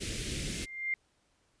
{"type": "band-stop noise", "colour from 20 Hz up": "pink", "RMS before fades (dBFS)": -36, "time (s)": [0, 0.66], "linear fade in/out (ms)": 20, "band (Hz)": [430, 2000], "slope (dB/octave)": 24}
{"type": "tone with exponential growth", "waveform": "sine", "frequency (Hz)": 2100, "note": "C7", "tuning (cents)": 6, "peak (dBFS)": -27, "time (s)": [0.34, 0.94], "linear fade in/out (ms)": 2, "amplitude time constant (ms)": 130}
{"effects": ["pink hiss -72 dBFS RMS until 1.6 s", "resampled to 22050 Hz"]}